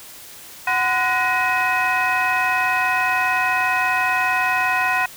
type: tone cluster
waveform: sine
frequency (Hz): 743 / 1020 / 1469 / 1885 / 2531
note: F#5 / C6 / F#6 / A#6 / D#7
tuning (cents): +7 / -44 / -13 / +19 / +29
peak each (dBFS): -22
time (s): 0.67-5.06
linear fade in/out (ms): 5
effects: tanh soft clip ceiling -11 dBFS + white hiss -40 dBFS RMS until 5.16 s